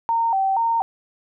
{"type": "tone with vibrato", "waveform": "sine", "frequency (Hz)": 843, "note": "G#5", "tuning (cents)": 26, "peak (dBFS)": -17, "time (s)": [0.09, 0.82], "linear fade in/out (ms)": 0, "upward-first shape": "square", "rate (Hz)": 2.1, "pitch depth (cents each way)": 150, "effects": []}